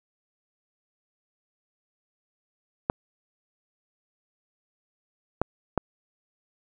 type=clicks; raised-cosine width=1 ms; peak=-8 dBFS; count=3; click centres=2.899 / 5.416 / 5.777 s; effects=none